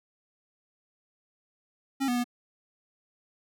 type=tone with pitch steps; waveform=square; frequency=271.4 / 244.7 / 243 Hz; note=C#4 / B3 / B3; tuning=-36 / -16 / -28 cents; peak=-26 dBFS; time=2-2.243 s; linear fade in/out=20 ms; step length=81 ms; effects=none